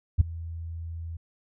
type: tone with ADSR envelope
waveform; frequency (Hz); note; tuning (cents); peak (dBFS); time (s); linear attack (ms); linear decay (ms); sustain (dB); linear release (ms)
sine; 82.9; E2; +10; -10; 0.18-1.17; 27; 8; -23; 7
effects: tanh soft clip ceiling -10 dBFS